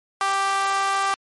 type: tone with high-pass filter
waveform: sawtooth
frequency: 392 Hz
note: G4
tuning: in tune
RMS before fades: -22 dBFS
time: 0.21-1.14 s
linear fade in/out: 0 ms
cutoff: 1000 Hz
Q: 5
effects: MP3 48 kbps